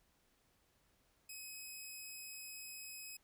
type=tone; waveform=10% pulse; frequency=2542 Hz; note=D#7; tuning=36 cents sharp; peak=-39 dBFS; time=1.29-3.17 s; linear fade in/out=5 ms; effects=pink hiss -75 dBFS RMS until 3.23 s